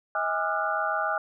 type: tone cluster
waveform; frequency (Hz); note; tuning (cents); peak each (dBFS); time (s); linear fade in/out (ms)
sine; 637 / 816 / 1199 / 1371 / 1458; D#5 / G#5 / D6 / F6 / F#6; +41 / -31 / +36 / -32 / -26; -31; 0.15-1.18; 2
effects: none